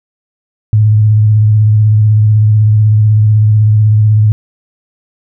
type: tone with vibrato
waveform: sine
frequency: 107.1 Hz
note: A2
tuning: 46 cents flat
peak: -4 dBFS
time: 0.73-4.32 s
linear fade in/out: 0 ms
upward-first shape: sine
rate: 16 Hz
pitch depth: 32 cents each way
effects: none